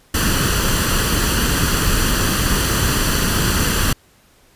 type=noise with comb filter; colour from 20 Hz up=pink; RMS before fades=-17 dBFS; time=0.14-3.93 s; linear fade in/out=5 ms; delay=0.67 ms; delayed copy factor=+0.6; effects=pink hiss -53 dBFS RMS until 4.55 s + resampled to 32000 Hz